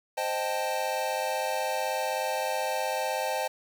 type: chord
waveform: square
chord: A half-diminished seventh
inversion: first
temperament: equal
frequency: 523.3 / 622.3 / 784 / 880 Hz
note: C5 / Eb5 / G5 / A5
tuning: 0 / 0 / 0 / 0 cents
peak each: -34 dBFS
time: 0.17-3.48 s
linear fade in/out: 10 ms
effects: 9-bit